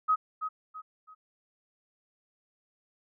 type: tone with echo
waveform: sine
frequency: 1265 Hz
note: D#6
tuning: 28 cents sharp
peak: -21 dBFS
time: 0.08-0.16 s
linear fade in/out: 20 ms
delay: 330 ms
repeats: 3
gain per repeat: -9 dB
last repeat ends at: 1.15 s
effects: none